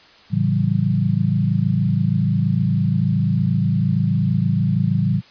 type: chord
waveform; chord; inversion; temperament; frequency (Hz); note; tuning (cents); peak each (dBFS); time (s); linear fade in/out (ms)
sine; A dominant seventh; none; equal with one note detuned; 110 / 138.59 / 164.81 / 191.19; A2 / C#3 / E3 / G3; 0 / 0 / 0 / -43; -21; 0.3-5.22; 50
effects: white hiss -48 dBFS RMS until 5.3 s + resampled to 11025 Hz